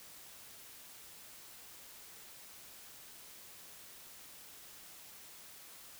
silence, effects white hiss -54 dBFS RMS until 5.99 s

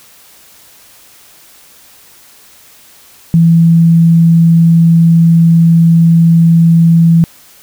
sine tone, 166.3 Hz, E3, 16 cents sharp, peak -3 dBFS, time 3.34-7.24 s, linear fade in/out 0 ms, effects white hiss -41 dBFS RMS until 7.62 s

